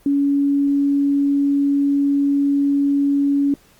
sine tone, 281.8 Hz, C#4, 29 cents sharp, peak -14 dBFS, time 0.06-3.54 s, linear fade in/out 2 ms, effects pink hiss -53 dBFS RMS until 3.79 s + Opus 32 kbps

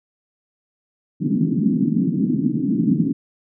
white band-pass noise, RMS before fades -19 dBFS, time 1.2-3.13 s, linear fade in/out 20 ms, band 150 to 290 Hz, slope 48 dB/octave, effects none

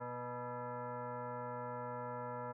sine tone with frequency modulation, 243.4 Hz, B3, 25 cents flat, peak -40 dBFS, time 0-2.53 s, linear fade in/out 20 ms, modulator 367 Hz, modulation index 3, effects none

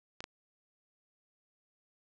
clicks, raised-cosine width 0.2 ms, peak -23 dBFS, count 2, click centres 0.205 / 0.241 s, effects low-pass 7000 Hz 12 dB/octave

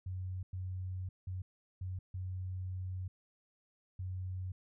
sine tone bursts at uneven times, 92.5 Hz, F#2, in tune, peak -37 dBFS, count 6, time 0.06-0.43 / 0.53-1.09 / 1.27-1.42 / 1.81-1.99 / 2.14-3.08 / 3.99-4.52 s, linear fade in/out 5 ms, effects none

